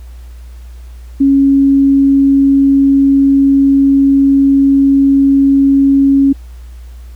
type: tone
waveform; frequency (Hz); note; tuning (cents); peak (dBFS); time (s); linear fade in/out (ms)
sine; 275.3; C#4; -12; -5; 1.2-6.33; 10
effects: added 60 Hz sine -28 dBFS peak until 7.15 s + pink hiss -48 dBFS RMS until 7.15 s